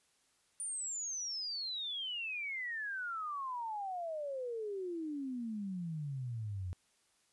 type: exponential sweep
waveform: sine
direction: down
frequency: 9397 to 86.9 Hz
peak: -37 dBFS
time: 0.6-6.73 s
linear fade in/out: 0 ms
effects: white hiss -73 dBFS RMS until 7.32 s + resampled to 24000 Hz